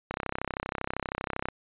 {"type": "click train", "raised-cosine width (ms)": 0.5, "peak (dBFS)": -15, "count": 46, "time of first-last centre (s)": [0.11, 1.486], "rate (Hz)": 32.7, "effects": ["resampled to 8000 Hz"]}